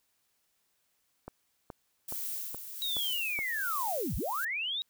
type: click train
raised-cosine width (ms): 1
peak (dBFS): -27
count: 6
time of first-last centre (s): 1.28-3.39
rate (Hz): 2.37
type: noise with tremolo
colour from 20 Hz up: violet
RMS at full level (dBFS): -36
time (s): 2.08-4.45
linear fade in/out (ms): 5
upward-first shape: sine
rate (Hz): 1.3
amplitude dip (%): 60
type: linear two-way sweep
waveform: sine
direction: down then up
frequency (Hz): 3859 to 30.87 to 3859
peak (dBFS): -31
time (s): 2.82-4.82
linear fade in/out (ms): 0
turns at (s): 4.16
effects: white hiss -75 dBFS RMS until 4.89 s

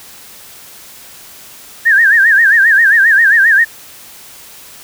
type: tone with vibrato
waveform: sine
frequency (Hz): 1709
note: G#6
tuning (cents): +49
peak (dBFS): -5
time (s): 1.85-3.65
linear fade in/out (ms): 20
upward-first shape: sine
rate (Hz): 7.5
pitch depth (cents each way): 160
effects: white hiss -36 dBFS RMS until 4.83 s

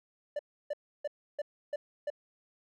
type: tone bursts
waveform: triangle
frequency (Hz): 587.3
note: D5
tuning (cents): 0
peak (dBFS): -29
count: 6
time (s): 0.36-2.102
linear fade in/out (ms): 5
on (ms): 32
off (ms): 310
effects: none

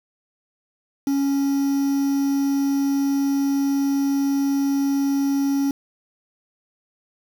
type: tone with quantisation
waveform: triangle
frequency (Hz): 277.2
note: C#4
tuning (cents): 0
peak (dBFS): -16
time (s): 1.07-5.71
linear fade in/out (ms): 2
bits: 6
effects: none

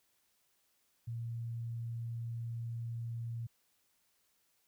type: tone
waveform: sine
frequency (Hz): 116.4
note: A#2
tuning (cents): -2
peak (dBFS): -37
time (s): 1.07-3.47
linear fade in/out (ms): 10
effects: white hiss -75 dBFS RMS until 4.67 s

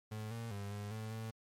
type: tone with pitch steps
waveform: 35% pulse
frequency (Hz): 108 / 115.3 / 100.7 / 102.7 / 109.5 / 111.5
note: A2 / A#2 / G2 / G#2 / A2 / A2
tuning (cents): -32 / -19 / +47 / -19 / -8 / +23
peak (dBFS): -39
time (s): 0.11-1.31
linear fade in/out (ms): 10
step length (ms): 200
effects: MP3 64 kbps

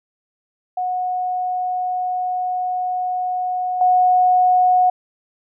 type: tone with level steps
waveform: sine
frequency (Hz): 731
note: F#5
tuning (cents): -21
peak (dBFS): -19 / -11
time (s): 0.77-4.9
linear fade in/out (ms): 5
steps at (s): 3.81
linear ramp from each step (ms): 2
effects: none

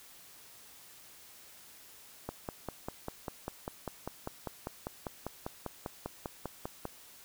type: click train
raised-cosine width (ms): 1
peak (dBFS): -22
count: 24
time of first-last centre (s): 2.29-6.853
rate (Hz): 5.04
effects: white hiss -55 dBFS RMS until 7.24 s

